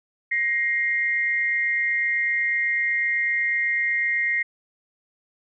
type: tone pair together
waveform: sine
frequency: 1885 / 2113 Hz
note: A#6 / C7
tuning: +19 / +16 cents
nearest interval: major second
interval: 197 cents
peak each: -23 dBFS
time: 0.31-4.43 s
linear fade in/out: 10 ms
effects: none